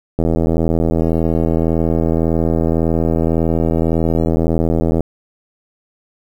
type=click train; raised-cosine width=2 ms; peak=-3 dBFS; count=395; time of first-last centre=0.19-5.007 s; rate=81.8 Hz; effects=7-bit